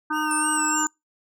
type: harmonic tone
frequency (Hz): 306.6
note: D#4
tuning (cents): -25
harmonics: 1 / 3 / 4 / 5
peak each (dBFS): -28 / -28 / -28 / -28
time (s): 0.1-0.87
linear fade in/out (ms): 10
type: tone with vibrato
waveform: sawtooth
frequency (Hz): 2749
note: F7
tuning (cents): -28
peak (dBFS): -31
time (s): 0.12-0.86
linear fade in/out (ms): 50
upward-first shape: sine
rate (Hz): 3.2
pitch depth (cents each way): 69
type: exponential sweep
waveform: sine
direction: down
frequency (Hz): 9070 to 7040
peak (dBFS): -24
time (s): 0.31-0.87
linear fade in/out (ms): 0
effects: noise-tail reverb RT60 0.2 s tail -26 dB re dry